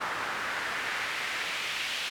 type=noise with band-pass filter sweep; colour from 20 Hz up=pink; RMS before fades=-33 dBFS; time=0-2.1 s; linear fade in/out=20 ms; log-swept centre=1300 to 2900 Hz; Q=1.7; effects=none